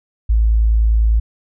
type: tone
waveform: sine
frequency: 55 Hz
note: A1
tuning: in tune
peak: -10 dBFS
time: 0.29-1.2 s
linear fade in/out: 10 ms
effects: none